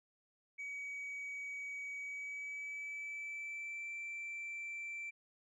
sine tone with pitch glide, 2266 to 2340 Hz, C#7 to D7, +37 to -7 cents, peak -39 dBFS, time 0.58-5.11 s, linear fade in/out 20 ms, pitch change +56 cents, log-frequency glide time 1.98-3.92 s, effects tanh soft clip ceiling -40 dBFS

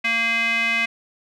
square tone with band-pass filter, 229.8 Hz, A#3, 25 cents flat, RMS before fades -21 dBFS, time 0.04-0.86 s, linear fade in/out 10 ms, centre 2300 Hz, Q 8.2, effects none

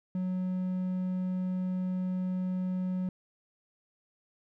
triangle tone, 184.1 Hz, F#3, 8 cents flat, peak -27 dBFS, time 0.15-3.09 s, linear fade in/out 2 ms, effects none

